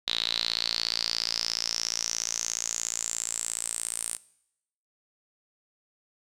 sawtooth tone with band-pass filter sweep, 57 Hz, A#1, 38 cents flat, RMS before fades -31 dBFS, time 0.07-4.17 s, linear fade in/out 10 ms, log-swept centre 3800 to 9100 Hz, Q 8.3, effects noise-tail reverb RT60 0.8 s tail -21 dB re dry

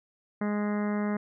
harmonic tone, 207.7 Hz, G#3, in tune, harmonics 1 / 2 / 3 / 4 / 5 / 6 / 7 / 8 / 9 / 10, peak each -27 / -36 / -38 / -42 / -43 / -43 / -46 / -47 / -46 / -48 dBFS, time 0.41-1.17 s, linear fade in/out 5 ms, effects none

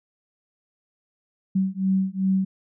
sine beating tone pair, 189.4 / 192 Hz, F#3 / G3, +41 / -36 cents, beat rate 2.6 Hz, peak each -23 dBFS, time 1.55-2.45 s, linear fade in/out 10 ms, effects none

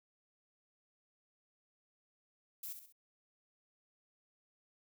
violet noise with echo, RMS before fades -44 dBFS, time 2.63-2.73 s, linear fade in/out 5 ms, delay 65 ms, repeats 3, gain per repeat -7 dB, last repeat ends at 2.925 s, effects none

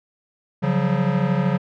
square tone cluster, 140.6 / 176.2 / 189.1 Hz, C#3 / F3 / F#3, +25 / +16 / +38 cents, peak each -23 dBFS, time 0.62-1.58 s, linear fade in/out 20 ms, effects low-pass 2000 Hz 12 dB/octave

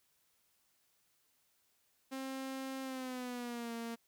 sawtooth tone with pitch glide, 265.9 to 231.5 Hz, C4 to A#3, +28 to -12 cents, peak -36 dBFS, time 2.11-3.96 s, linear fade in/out 20 ms, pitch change -240 cents, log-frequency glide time 2.82-3.73 s, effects white hiss -75 dBFS RMS until 4.07 s

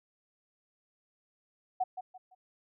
sine tone with echo, 743 Hz, F#5, 7 cents sharp, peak -26 dBFS, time 1.8-1.84 s, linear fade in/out 10 ms, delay 170 ms, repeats 3, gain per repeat -10 dB, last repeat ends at 2.35 s, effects none

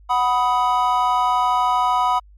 triangle chord, B major, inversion second, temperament equal with one note detuned, 740 / 987.8 / 1254.6 Hz, F#5 / B5 / D#6, 0 / 0 / +14 cents, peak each -19 / -16 / -20 dBFS, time 0.09-2.2 s, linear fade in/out 20 ms, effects added 50 Hz sine -44 dBFS peak until 2.37 s + MP3 96 kbps

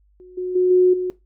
sine tone with level steps, 364.9 Hz, F#4, 24 cents flat, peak -40 / -22 / -13 / -10 / -20 dBFS, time 0.2-1.1 s, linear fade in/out 0 ms, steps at 0.37 / 0.55 / 0.7 / 0.93 s, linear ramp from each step 10 ms, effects noise-tail reverb RT60 0.2 s tail -18 dB re dry + added 50 Hz sine -55 dBFS peak until 1.25 s

